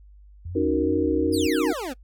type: tone with vibrato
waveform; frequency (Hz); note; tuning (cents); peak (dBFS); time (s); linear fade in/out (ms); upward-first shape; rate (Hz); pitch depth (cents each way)
sine; 79.7; D#2; +42; -31; 0.45-1.47; 5; sine; 2.5; 230
type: chord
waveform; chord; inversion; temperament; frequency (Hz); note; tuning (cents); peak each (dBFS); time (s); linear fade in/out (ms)
sine; D# minor seventh; third; equal; 277.2 / 311.1 / 370 / 466.2; C#4 / D#4 / F#4 / A#4; 0 / 0 / 0 / 0; -27 / -23 / -26 / -25; 0.55-1.73; 10
type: exponential sweep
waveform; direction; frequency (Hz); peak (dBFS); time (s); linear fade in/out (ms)
25% pulse; down; 5250 to 233.1; -25; 1.32-1.94; 20
effects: noise-tail reverb RT60 0.1 s tail -23 dB re dry + added 50 Hz sine -46 dBFS peak until 2.03 s